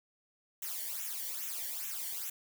blue noise with flanger, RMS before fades -39 dBFS, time 0.62-2.3 s, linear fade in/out 5 ms, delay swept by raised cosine 0.21 to 0.8 ms, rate 2.4 Hz, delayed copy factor -0.8, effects none

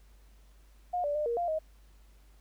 sine tone with pitch steps, 715 / 582 / 601 / 470.7 / 696 / 629 Hz, F5 / D5 / D5 / A#4 / F5 / D#5, +41 / -16 / +40 / +17 / -6 / +19 cents, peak -28 dBFS, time 0.93-1.59 s, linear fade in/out 10 ms, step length 110 ms, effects added 50 Hz sine -55 dBFS peak until 2.4 s + pink hiss -67 dBFS RMS until 2.4 s

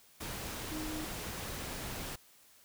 sine tone in noise, 310 Hz, D#4, 6 cents flat, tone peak -39 dBFS, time 0.71-1.05 s, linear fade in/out 10 ms, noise pink, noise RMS -41 dBFS, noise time 0.2-2.16 s, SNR -1 dB, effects white hiss -62 dBFS RMS until 2.64 s

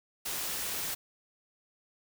white noise, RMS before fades -35 dBFS, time 0.25-0.95 s, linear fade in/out 10 ms, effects none

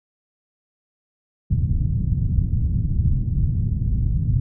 white low-pass noise, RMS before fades -20 dBFS, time 1.5-4.4 s, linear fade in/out 5 ms, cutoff 140 Hz, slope 24 dB/octave, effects none

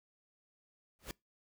pink noise with exponential growth, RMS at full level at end -38 dBFS, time 0.99-1.11 s, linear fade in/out 0 ms, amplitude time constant 26 ms, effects noise-tail reverb RT60 0.2 s tail -25 dB re dry

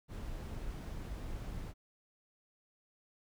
brown noise, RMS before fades -42 dBFS, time 0.08-1.74 s, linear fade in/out 50 ms, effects none

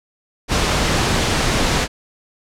pink noise, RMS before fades -17 dBFS, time 0.48-1.88 s, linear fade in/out 50 ms, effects low-pass 7000 Hz 12 dB/octave

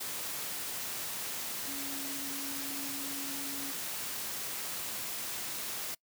sine tone in noise, 277.2 Hz, C#4, in tune, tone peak -43 dBFS, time 1.67-3.72 s, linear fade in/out 10 ms, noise white, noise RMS -38 dBFS, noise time 0-5.95 s, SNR -8 dB, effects noise-tail reverb RT60 0.1 s tail -25 dB re dry + high-pass 100 Hz 12 dB/octave

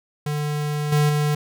square tone with level steps, 148.6 Hz, D3, 21 cents sharp, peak -23 / -16 / -19 dBFS, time 0.26-1.35 s, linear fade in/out 5 ms, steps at 0.92 / 1.09 s, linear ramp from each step 5 ms, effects none

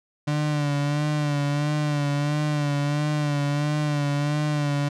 35% pulse tone with vibrato, 146.83 Hz, D3, in tune, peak -20 dBFS, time 0.27-4.89 s, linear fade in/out 10 ms, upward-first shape sine, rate 1.5 Hz, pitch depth 44 cents each way, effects low-pass 7000 Hz 12 dB/octave

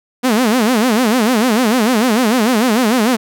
sawtooth tone with vibrato, 233.1 Hz, A#3, in tune, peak -7 dBFS, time 0.23-3.17 s, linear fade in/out 20 ms, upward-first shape sine, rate 6.7 Hz, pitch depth 200 cents each way, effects none

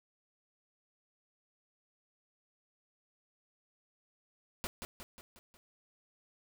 pink noise with echo, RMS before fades -38 dBFS, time 4.64-4.67 s, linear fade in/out 0 ms, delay 180 ms, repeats 5, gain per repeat -5 dB, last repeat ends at 5.57 s, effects none

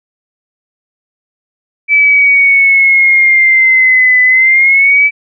sine exponential two-way sweep, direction down then up, 2312 to 2000 to 2312 Hz, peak -4 dBFS, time 1.88-5.11 s, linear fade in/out 50 ms, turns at 4.22 s, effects none

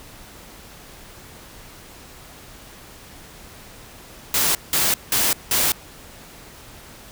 white noise bursts, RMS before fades -19 dBFS, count 4, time 4.34-5.72 s, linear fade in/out 2 ms, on 210 ms, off 180 ms, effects pink hiss -43 dBFS RMS until 7.11 s

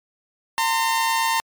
sawtooth tone pair together, 911 / 1039.1 Hz, A#5 / C6, -40 / -12 cents, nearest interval major second, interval 228 cents, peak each -16 / -21 dBFS, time 0.58-1.4 s, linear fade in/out 0 ms, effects MP3 96 kbps

